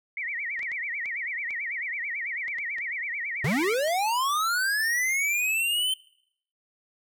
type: tone with vibrato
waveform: sine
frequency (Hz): 2074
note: C7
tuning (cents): -16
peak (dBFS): -29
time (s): 0.17-3.74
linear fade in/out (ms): 2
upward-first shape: sine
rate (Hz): 9.1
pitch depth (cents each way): 210
type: clicks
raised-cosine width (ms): 0.2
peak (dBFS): -28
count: 10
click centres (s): 0.593 / 0.63 / 0.717 / 1.058 / 1.507 / 2.481 / 2.585 / 2.784 / 3.463 / 3.878
type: linear sweep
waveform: square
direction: up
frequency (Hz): 115.8 to 3100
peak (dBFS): -24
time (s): 3.44-5.94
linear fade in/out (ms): 5
effects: noise-tail reverb RT60 0.7 s tail -23 dB re dry